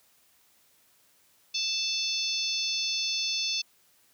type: harmonic tone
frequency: 880 Hz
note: A5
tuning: in tune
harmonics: 3 / 4 / 5 / 6 / 7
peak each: -35 / -33 / -32 / -33 / -36 dBFS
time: 1.54-3.62 s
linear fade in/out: 10 ms
effects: white hiss -64 dBFS RMS until 4.13 s + high-pass 60 Hz 12 dB/octave